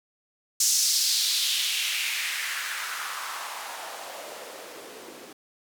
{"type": "noise with band-pass filter sweep", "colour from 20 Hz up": "blue", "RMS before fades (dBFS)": -29, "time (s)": [0.6, 5.33], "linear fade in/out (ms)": 5, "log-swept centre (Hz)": [6300, 290], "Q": 2.3, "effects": []}